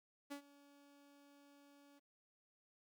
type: tone with ADSR envelope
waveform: sawtooth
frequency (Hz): 284.3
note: C#4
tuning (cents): +44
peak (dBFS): -40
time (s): 0.3-2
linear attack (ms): 19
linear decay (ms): 92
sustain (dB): -20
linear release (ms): 22
effects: 13-bit